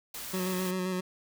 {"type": "noise", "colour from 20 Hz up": "white", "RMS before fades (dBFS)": -40, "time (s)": [0.14, 0.71], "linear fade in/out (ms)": 5}
{"type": "tone with vibrato", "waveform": "25% pulse", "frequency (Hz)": 184.4, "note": "F#3", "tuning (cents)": -6, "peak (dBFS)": -26, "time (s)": [0.33, 1.01], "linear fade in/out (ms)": 10, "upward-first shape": "square", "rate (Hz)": 7.6, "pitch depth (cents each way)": 21}
{"effects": []}